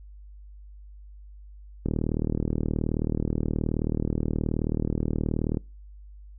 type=click train; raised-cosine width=3 ms; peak=-13 dBFS; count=145; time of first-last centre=1.86-5.571 s; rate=38.8 Hz; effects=noise-tail reverb RT60 0.3 s tail -25 dB re dry + added 50 Hz sine -43 dBFS peak until 6.38 s